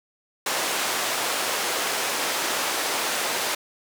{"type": "band-pass noise", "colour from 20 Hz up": "pink", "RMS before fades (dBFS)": -26, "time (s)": [0.46, 3.55], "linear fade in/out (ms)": 5, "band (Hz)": [510, 12000], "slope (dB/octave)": 12, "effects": []}